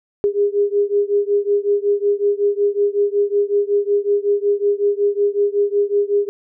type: beating tone pair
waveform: sine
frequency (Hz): 405.1 / 410.5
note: G#4 / G#4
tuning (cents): -43 / -20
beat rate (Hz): 5.4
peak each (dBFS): -17 / -18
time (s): 0.24-6.29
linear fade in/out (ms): 0
effects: none